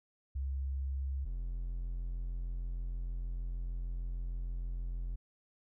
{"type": "tone pair in turn", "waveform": ["sine", "triangle"], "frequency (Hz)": [67.4, 43.24], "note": ["C#2", "F1"], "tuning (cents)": [-48, -16], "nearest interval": "minor sixth", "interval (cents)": 768, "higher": "first", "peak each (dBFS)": [-33, -33], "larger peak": "neither", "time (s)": [[0.35, 1.25], [1.25, 5.16]], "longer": "second", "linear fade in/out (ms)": 10, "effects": []}